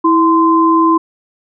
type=tone pair together; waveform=sine; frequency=326.8 / 1035 Hz; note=E4 / C6; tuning=-15 / -19 cents; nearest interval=octave + minor sixth; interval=1996 cents; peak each=-10 dBFS; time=0.04-0.98 s; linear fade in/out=10 ms; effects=none